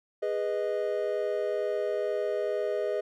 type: chord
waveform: triangle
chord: G# minor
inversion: none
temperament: equal with one note detuned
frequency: 411.7 / 493.9 / 622.3 Hz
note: G#4 / B4 / D#5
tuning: -15 / 0 / 0 cents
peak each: -29 / -31 / -29 dBFS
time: 0.22-3.01 s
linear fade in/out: 10 ms
effects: none